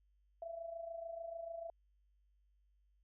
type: tone with amplitude modulation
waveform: sine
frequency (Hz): 668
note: E5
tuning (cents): +23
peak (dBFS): -40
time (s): 0.42-1.7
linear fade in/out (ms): 2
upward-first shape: sine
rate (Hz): 26.8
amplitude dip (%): 65
effects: added 50 Hz sine -70 dBFS peak until 3.03 s